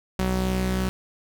sawtooth tone pair together, 62.7 / 187.9 Hz, B1 / F#3, +27 / +27 cents, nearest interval octave + perfect fifth, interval 1900 cents, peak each -22 dBFS, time 0.19-0.89 s, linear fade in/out 0 ms, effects none

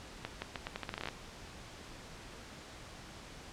accelerating click train, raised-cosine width 0.3 ms, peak -21 dBFS, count 14, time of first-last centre 0.25-1.087 s, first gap 170 ms, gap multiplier 0.81, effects pink hiss -50 dBFS RMS until 3.52 s + low-pass 7000 Hz 12 dB/octave

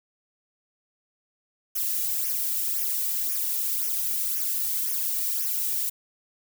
violet noise with flanger, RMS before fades -27 dBFS, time 1.75-5.9 s, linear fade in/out 10 ms, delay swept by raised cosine 0.24 to 1.94 ms, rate 1.9 Hz, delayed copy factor -0.75, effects none

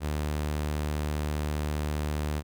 sawtooth tone, 75 Hz, D2, 37 cents sharp, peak -24 dBFS, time 0-2.43 s, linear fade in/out 50 ms, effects none

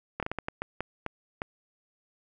slowing click train, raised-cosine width 0.5 ms, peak -16 dBFS, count 10, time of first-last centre 0.2-1.419 s, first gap 27 ms, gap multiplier 1.38, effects none

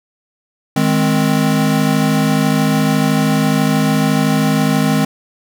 square chord, Ab major, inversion second, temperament equal, 155.56 / 207.7 / 261.6 Hz, Eb3 / Ab3 / C4, 0 / 0 / 0 cents, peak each -17 dBFS, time 0.76-5.05 s, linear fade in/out 5 ms, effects none

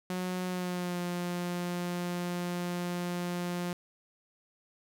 sawtooth tone with pitch glide, 182.4 to 176.29 Hz, F#3 to F3, -24 to +17 cents, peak -28 dBFS, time 0.1-3.73 s, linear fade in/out 2 ms, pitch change -59 cents, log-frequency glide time 0.47-0.99 s, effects none

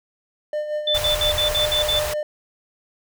triangle tone with tremolo, 602 Hz, D5, 43 cents sharp, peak -19 dBFS, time 0.53-2.23 s, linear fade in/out 2 ms, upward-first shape sine, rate 5.6 Hz, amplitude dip 55%
sine tone bursts, 3520 Hz, A7, in tune, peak -18 dBFS, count 7, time 0.87-1.994 s, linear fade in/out 5 ms, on 110 ms, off 59 ms
pink band-stop noise, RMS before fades -27 dBFS, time 0.94-2.14 s, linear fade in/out 10 ms, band 120 to 480 Hz, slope 24 dB/octave
effects none

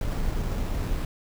brown noise with sample-and-hold, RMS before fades -27 dBFS, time 0.01-1.05 s, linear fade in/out 2 ms, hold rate 6300 Hz, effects none

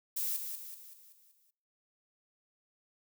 violet noise with echo, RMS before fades -34 dBFS, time 0.16-0.37 s, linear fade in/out 10 ms, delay 190 ms, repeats 6, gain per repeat -6 dB, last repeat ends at 1.51 s, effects noise-tail reverb RT60 0.8 s tail -26 dB re dry

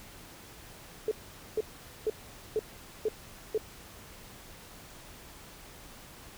sine tone bursts, 433 Hz, A4, 28 cents flat, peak -25 dBFS, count 6, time 1.08-3.578 s, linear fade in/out 2 ms, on 33 ms, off 460 ms, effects pink hiss -50 dBFS RMS until 6.37 s

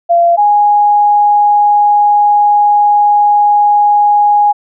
sine tone pair in turn, 686 / 827.3 Hz, F5 / G#5, -31 / -7 cents, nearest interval minor third, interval 324 cents, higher second, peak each -5 dBFS, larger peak neither, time 0.09-0.37 / 0.37-4.53 s, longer second, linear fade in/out 20 ms, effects none

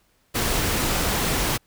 pink noise, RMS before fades -23 dBFS, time 0.34-1.58 s, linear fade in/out 20 ms, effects pink hiss -64 dBFS RMS until 1.66 s

